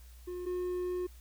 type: tone pair in turn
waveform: triangle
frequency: 358.2 / 360.2 Hz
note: F4 / F#4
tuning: +44 / -46 cents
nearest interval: unison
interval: 10 cents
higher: second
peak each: -35 / -30 dBFS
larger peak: second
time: 0.27-0.46 / 0.46-1.07 s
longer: second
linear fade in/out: 10 ms
effects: added 60 Hz sine -50 dBFS peak until 1.2 s + white hiss -62 dBFS RMS until 1.2 s